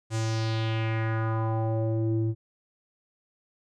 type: tone with low-pass filter sweep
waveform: square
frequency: 111.7 Hz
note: A2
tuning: 27 cents sharp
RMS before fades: -27 dBFS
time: 0.1-2.35 s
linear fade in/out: 50 ms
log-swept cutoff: 8000 to 250 Hz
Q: 2.6
effects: none